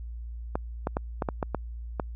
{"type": "clicks", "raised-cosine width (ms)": 1, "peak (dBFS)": -13, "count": 8, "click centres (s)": [0.555, 0.871, 0.969, 1.222, 1.288, 1.428, 1.547, 1.998], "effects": ["added 58 Hz sine -35 dBFS peak until 2.15 s"]}